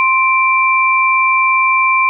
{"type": "tone pair together", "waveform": "sine", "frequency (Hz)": [1047.1, 2349], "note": ["C6", "D7"], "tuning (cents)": [1, 0], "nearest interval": "octave + major second", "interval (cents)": 1399, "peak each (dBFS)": -12, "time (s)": [0, 2.09], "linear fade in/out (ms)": 0, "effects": []}